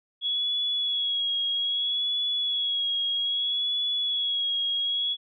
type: tone with vibrato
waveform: sine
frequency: 3348 Hz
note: G#7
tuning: 13 cents sharp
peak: -24 dBFS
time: 0.21-5.17 s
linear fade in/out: 50 ms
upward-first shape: sine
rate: 0.62 Hz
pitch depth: 33 cents each way
effects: none